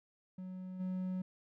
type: tone with level steps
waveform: triangle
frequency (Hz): 185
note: F#3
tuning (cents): 0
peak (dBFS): -40 / -33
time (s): 0.38-1.22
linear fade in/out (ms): 5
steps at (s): 0.79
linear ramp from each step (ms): 20
effects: none